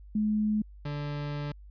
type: tone pair in turn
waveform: sine / 40% pulse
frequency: 212.7 / 145.96 Hz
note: G#3 / D3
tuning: +42 / -10 cents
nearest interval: perfect fifth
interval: 652 cents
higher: first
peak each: -24 / -31 dBFS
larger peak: first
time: 0.15-0.62 / 0.85-1.52 s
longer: second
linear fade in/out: 5 ms
effects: added 50 Hz sine -46 dBFS peak until 1.7 s + resampled to 11025 Hz